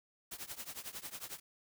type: noise with tremolo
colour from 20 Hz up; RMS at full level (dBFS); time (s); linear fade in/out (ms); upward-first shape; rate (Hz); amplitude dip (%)
white; -42; 0.31-1.4; 10; triangle; 11; 95
effects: none